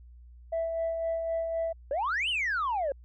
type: tone with tremolo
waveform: sine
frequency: 659.3 Hz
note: E5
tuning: in tune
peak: -25 dBFS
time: 0.52-1.73 s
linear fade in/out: 10 ms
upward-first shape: sine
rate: 3.9 Hz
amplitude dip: 40%
type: exponential two-way sweep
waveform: sine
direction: up then down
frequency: 525 to 3136 to 525 Hz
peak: -25 dBFS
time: 1.91-2.92 s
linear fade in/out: 2 ms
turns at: 2.29 s
effects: tanh soft clip ceiling -24 dBFS + added 60 Hz sine -48 dBFS peak until 3.04 s